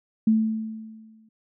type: tone with exponential decay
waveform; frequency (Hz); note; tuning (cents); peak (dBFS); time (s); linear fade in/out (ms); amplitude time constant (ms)
sine; 220.1; A3; +1; -14; 0.27-1.29; 5; 220
effects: none